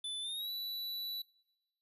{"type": "tone with pitch glide", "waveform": "square", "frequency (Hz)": [3500, 3951], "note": ["A7", "B7"], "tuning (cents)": [-10, 0], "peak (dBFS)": -38, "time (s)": [0.04, 1.22], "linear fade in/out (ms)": 5, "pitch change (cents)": 210, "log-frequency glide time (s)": [0.21, 0.5], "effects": ["noise-tail reverb RT60 0.9 s tail -23 dB re dry", "resampled to 32000 Hz"]}